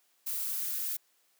violet noise with high-pass filter sweep, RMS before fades -34 dBFS, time 0.26-0.97 s, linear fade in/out 10 ms, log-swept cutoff 1000 to 1500 Hz, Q 2, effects white hiss -70 dBFS RMS until 1.39 s + high-pass 300 Hz 12 dB/octave

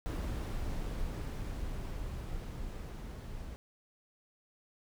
brown noise with level ramp, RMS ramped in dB -35 to -43 dBFS, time 0.06-3.56 s, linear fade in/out 0 ms, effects none

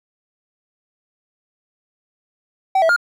triangle tone with pitch steps, 766 / 653 / 1413 Hz, G5 / E5 / F6, -40 / -17 / +20 cents, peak -10 dBFS, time 2.75-2.963 s, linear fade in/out 5 ms, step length 71 ms, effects none

